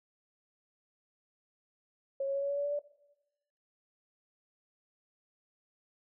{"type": "tone with pitch steps", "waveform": "sine", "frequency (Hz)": [546, 551.1, 556.2, 561.4, 566.6, 571.8, 577.1, 582.5], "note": ["C#5", "C#5", "C#5", "C#5", "C#5", "D5", "D5", "D5"], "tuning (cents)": [-26, -10, 6, 22, 38, -46, -30, -14], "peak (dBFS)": -30, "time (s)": [2.2, 2.792], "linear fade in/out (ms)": 5, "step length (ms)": 74, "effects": ["noise-tail reverb RT60 0.9 s tail -18 dB re dry"]}